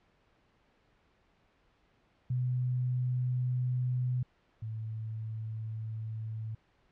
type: tone pair in turn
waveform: sine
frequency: 125.4 / 110.44 Hz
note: B2 / A2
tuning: +27 / +7 cents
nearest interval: major second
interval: 220 cents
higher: first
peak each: -28 / -35 dBFS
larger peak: first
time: 2.3-4.23 / 4.62-6.55 s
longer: neither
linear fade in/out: 5 ms
effects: pink hiss -69 dBFS RMS until 6.91 s + low-pass 3000 Hz 12 dB/octave

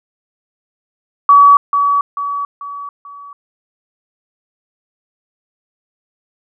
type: tone with echo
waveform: sine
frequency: 1138 Hz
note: C#6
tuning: 45 cents sharp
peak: -3 dBFS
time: 1.29-1.57 s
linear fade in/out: 2 ms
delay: 440 ms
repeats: 4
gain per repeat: -7 dB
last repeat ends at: 3.33 s
effects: none

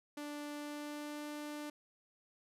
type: tone with pitch glide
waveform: sawtooth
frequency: 293.7 to 296.8 Hz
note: D4 to D4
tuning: 0 to +18 cents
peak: -38 dBFS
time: 0.17-1.7 s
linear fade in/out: 5 ms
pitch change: +18 cents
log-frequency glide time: 0.53-1.26 s
effects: resampled to 32000 Hz

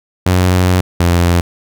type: tone pair in turn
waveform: sawtooth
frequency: 91.2 / 86.78 Hz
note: F#2 / F2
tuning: -24 / -10 cents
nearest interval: minor second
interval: 86 cents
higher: first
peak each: -5 dBFS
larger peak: neither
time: 0.26-0.81 / 1-1.41 s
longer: first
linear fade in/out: 5 ms
effects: none

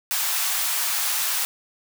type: high-pass noise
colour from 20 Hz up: white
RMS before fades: -24 dBFS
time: 0.11-1.45 s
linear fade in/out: 0 ms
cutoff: 740 Hz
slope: 24 dB/octave
effects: none

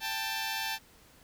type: tone pair together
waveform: 10% pulse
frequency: 787 / 883.4 Hz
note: G5 / A5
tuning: +7 / +7 cents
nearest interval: major second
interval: 200 cents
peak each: -29 / -25 dBFS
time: 0-0.79 s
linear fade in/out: 50 ms
effects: pink hiss -59 dBFS RMS until 1.23 s

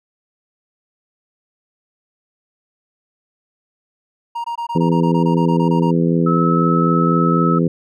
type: tone bursts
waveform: triangle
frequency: 938 Hz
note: A#5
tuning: 11 cents sharp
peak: -19 dBFS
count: 14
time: 4.35-5.912 s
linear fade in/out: 10 ms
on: 93 ms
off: 20 ms
type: harmonic tone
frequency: 84 Hz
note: E2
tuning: 33 cents sharp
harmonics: 2 / 3 / 4 / 5 / 6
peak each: -15 / -19 / -21 / -23 / -25 dBFS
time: 4.75-7.68 s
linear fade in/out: 5 ms
type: tone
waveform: sine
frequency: 1297 Hz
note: E6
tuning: 28 cents flat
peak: -18 dBFS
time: 6.26-7.59 s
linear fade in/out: 10 ms
effects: none

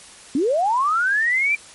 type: linear sweep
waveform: sine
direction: up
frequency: 246.9 to 2387 Hz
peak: -16 dBFS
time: 0.35-1.55 s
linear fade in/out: 2 ms
effects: white hiss -43 dBFS RMS until 1.74 s + MP3 48 kbps

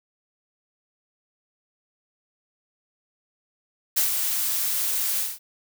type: noise with ADSR envelope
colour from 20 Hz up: blue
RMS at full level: -20 dBFS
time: 3.96-5.39 s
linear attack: 15 ms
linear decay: 120 ms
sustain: -5 dB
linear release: 200 ms
effects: none

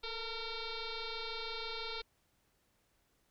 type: tone with frequency modulation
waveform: sine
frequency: 1833 Hz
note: A#6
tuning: 30 cents flat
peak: -38 dBFS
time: 0.03-2.02 s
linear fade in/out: 10 ms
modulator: 455 Hz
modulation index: 5.7
effects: pink hiss -75 dBFS RMS until 3.3 s

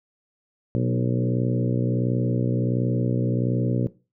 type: harmonic tone with a mistuned harmonic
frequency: 61.4 Hz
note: B1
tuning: 9 cents flat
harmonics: 2 / 3 / 4 / 5 / 6 / 7 / 8 / 9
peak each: -23 / -27 / -29 / -31 / -33 / -34 / -35 / -36 dBFS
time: 0.75-3.87 s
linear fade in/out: 0 ms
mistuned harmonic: 4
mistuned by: -21 cents
effects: noise-tail reverb RT60 0.3 s tail -18 dB re dry

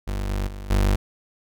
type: tone with level steps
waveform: 35% pulse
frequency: 49 Hz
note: G1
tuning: in tune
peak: -23 / -21 / -31 / -15 dBFS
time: 0.07-0.96 s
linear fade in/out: 10 ms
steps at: 0.29 / 0.47 / 0.7 s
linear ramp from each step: 10 ms
effects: none

